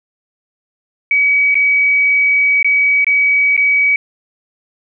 sine tone with dropouts, 2271 Hz, C#7, 41 cents sharp, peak -9 dBFS, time 1.11-3.96 s, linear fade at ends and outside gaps 2 ms, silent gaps 1.544-1.553 / 2.628-2.645 / 3.045-3.067 / 3.566-3.576 s, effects none

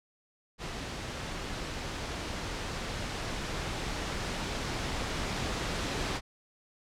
pink noise with level ramp, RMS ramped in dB -38 to -32 dBFS, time 0.58-6.21 s, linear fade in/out 50 ms, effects low-pass 6000 Hz 12 dB/octave

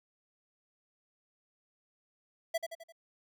square tone with echo, 662 Hz, E5, 7 cents sharp, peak -29 dBFS, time 2.54-2.58 s, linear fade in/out 10 ms, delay 86 ms, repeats 4, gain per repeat -6 dB, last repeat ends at 2.924 s, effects none

